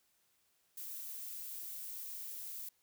violet noise, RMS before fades -45 dBFS, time 0.77-2.69 s, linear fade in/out 5 ms, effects white hiss -75 dBFS RMS until 2.82 s

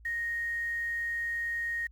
sine tone with quantisation, 1864.7 Hz, A#6, in tune, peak -30 dBFS, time 0.05-1.87 s, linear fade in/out 5 ms, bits 9, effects added 56 Hz sine -51 dBFS peak until 1.91 s + Opus 48 kbps

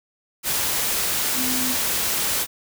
sine tone in noise, 254.9 Hz, C4, 45 cents flat, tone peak -27 dBFS, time 1.34-1.76 s, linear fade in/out 50 ms, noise white, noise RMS -23 dBFS, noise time 0.43-2.47 s, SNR -7 dB, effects none

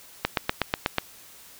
click train, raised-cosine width 0.3 ms, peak -5 dBFS, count 7, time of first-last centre 0.25-0.983 s, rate 8.18 Hz, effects white hiss -49 dBFS RMS until 1.59 s

